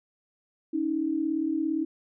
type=tone pair together; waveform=sine; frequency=281.4 / 318.9 Hz; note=C#4 / D#4; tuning=+26 / +43 cents; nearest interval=major second; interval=217 cents; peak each=-30 / -26 dBFS; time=0.73-1.85 s; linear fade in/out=10 ms; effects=none